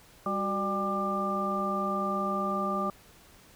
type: harmonic tone with a mistuned harmonic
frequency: 198.6 Hz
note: G3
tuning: 23 cents sharp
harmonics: 1 / 2 / 3 / 4 / 6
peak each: -33 / -37 / -35 / -38 / -30 dBFS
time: 0.26-2.9 s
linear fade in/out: 2 ms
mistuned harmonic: 2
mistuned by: -120 cents
effects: pink hiss -56 dBFS RMS until 3.55 s